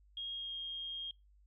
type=tone with pitch glide; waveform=sine; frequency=3261 to 3235 Hz; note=G#7 to G#7; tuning=-32 to -46 cents; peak=-39 dBFS; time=0.17-1.11 s; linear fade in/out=2 ms; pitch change=-14 cents; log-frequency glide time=0.33-0.54 s; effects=noise-tail reverb RT60 0.2 s tail -23 dB re dry + added 50 Hz sine -62 dBFS peak until 1.46 s